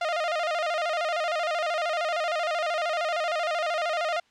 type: tone with vibrato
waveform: sawtooth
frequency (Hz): 656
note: E5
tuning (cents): -9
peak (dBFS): -21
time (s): 0.01-4.2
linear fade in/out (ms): 5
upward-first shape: square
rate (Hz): 13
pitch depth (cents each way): 100
effects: white hiss -63 dBFS RMS until 4.3 s + low-pass 4000 Hz 12 dB/octave